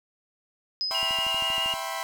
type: tone with exponential decay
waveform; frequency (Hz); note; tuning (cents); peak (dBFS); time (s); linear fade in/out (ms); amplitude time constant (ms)
sine; 5040; D#8; +21; -24; 0.81-1.73; 0; 200
type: chord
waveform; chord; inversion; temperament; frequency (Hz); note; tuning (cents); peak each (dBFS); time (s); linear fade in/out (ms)
sawtooth; C major seventh; first; equal with one note detuned; 659.3 / 784 / 987.8 / 1064.8; E5 / G5 / B5 / C6; 0 / 0 / 0 / +30; -32; 0.91-2.03; 0
type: tone with vibrato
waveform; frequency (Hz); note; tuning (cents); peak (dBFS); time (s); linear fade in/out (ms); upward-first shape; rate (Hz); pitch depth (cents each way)
sine; 2828; F7; +21; -25; 0.94-1.74; 10; sine; 12; 20
type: click train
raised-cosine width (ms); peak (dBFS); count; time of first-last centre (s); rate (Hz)
3; -31; 10; 1.03-1.739; 12.7
effects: none